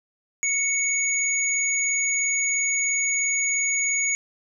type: tone pair together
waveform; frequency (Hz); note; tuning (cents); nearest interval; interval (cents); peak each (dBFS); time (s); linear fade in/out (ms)
sine; 2217 / 6740; C#7 / G#8; 0 / +25; octave + perfect fifth; 1925; -24 / -23; 0.43-4.15; 0
effects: none